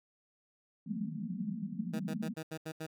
white band-pass noise, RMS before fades -38 dBFS, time 0.86-2.34 s, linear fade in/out 10 ms, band 160 to 240 Hz, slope 96 dB/octave
15% pulse tone bursts, 158.7 Hz, D#3, 35 cents sharp, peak -32 dBFS, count 7, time 1.93-2.866 s, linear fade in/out 10 ms, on 66 ms, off 79 ms
effects none

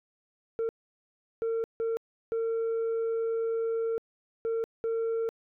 sine tone bursts at uneven times, 454.8 Hz, A#4, 43 cents flat, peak -24 dBFS, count 6, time 0.59-0.69 / 1.42-1.64 / 1.8-1.97 / 2.32-3.98 / 4.45-4.64 / 4.84-5.29 s, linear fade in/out 0 ms, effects tanh soft clip ceiling -26 dBFS

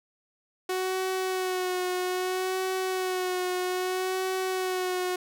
sawtooth tone with vibrato, 369.7 Hz, F#4, 1 cent flat, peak -23 dBFS, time 0.69-5.16 s, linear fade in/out 5 ms, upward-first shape sine, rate 0.62 Hz, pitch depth 28 cents each way, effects none

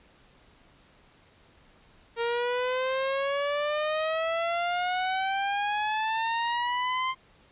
sawtooth exponential sweep, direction up, 462.9 to 1051 Hz, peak -22 dBFS, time 2.16-7.15 s, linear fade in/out 50 ms, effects pink hiss -59 dBFS RMS until 7.51 s + resampled to 8000 Hz

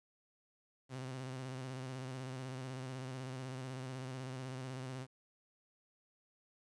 sawtooth tone with vibrato, 129.9 Hz, C3, 12 cents flat, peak -38 dBFS, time 0.89-5.07 s, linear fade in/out 50 ms, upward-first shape square, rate 16 Hz, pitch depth 40 cents each way, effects resampled to 22050 Hz + 11-bit

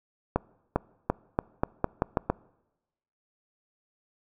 accelerating click train, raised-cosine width 1 ms, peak -9 dBFS, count 9, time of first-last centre 0.36-2.3 s, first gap 400 ms, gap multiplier 0.85, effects noise-tail reverb RT60 1.0 s tail -24 dB re dry

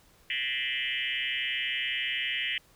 sine tone with frequency modulation, 2489 Hz, D#7, in tune, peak -28 dBFS, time 0.3-2.58 s, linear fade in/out 2 ms, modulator 130 Hz, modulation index 5.1, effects pink hiss -61 dBFS RMS until 2.75 s

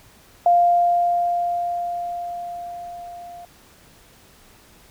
sine tone with level ramp, 698.5 Hz, F5, in tune, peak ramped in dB -11 to -36 dBFS, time 0.46-3.45 s, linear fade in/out 2 ms, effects pink hiss -51 dBFS RMS until 4.9 s

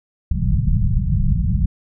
pink low-pass noise, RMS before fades -17 dBFS, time 0.31-1.66 s, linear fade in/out 5 ms, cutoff 200 Hz, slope 96 dB/octave, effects none

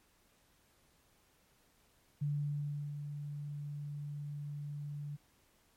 sine tone with ADSR envelope, 145.7 Hz, D3, 13 cents flat, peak -31 dBFS, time 2.21-5.17 s, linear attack 13 ms, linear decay 720 ms, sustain -8 dB, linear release 22 ms, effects pink hiss -70 dBFS RMS until 5.76 s + MP3 64 kbps

